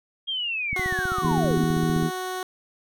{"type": "linear sweep", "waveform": "sine", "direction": "down", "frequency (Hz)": [3262, 167.9], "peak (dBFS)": -25, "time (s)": [0.27, 1.65], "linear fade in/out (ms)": 20}
{"type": "click train", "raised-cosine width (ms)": 5, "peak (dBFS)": -20, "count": 21, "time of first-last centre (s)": [0.73, 2.029], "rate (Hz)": 15.4}
{"type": "tone", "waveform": "15% pulse", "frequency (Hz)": 370, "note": "F#4", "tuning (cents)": 0, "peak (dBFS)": -22, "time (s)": [0.76, 2.43], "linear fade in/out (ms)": 2}
{"type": "harmonic tone", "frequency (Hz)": 81, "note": "E2", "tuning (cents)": -30, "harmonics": [2, 3, 4, 5], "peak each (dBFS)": [-23, -27, -29, -31], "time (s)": [1.21, 2.11], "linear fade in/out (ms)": 50}
{"effects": []}